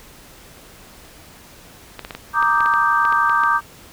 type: clicks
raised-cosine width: 0.3 ms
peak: -14 dBFS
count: 12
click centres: 1.993 / 2.049 / 2.108 / 2.15 / 2.426 / 2.606 / 2.66 / 2.738 / 3.052 / 3.125 / 3.296 / 3.436 s
type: chord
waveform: sine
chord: Eb major seventh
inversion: second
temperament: equal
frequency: 932.3 / 1174.7 / 1244.5 / 1568 Hz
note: Bb5 / D6 / Eb6 / G6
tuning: 0 / 0 / 0 / 0 cents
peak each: -21 / -17 / -23 / -19 dBFS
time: 2.33-3.61 s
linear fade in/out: 50 ms
effects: pink hiss -44 dBFS RMS until 3.92 s